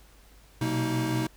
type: tone cluster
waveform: square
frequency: 121.4 / 126.8 / 187.1 / 231.3 / 316.5 Hz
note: B2 / B2 / F#3 / A#3 / D#4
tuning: -29 / +46 / +20 / -13 / +30 cents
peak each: -38 / -30 / -39 / -36 / -30 dBFS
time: 0.61-1.27 s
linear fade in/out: 5 ms
effects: added 50 Hz sine -54 dBFS peak until 1.36 s + pink hiss -58 dBFS RMS until 1.36 s